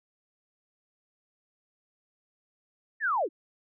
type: linear sweep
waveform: sine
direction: down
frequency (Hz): 1864.7 to 261.6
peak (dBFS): -24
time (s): 3-3.29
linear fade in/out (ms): 50
effects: none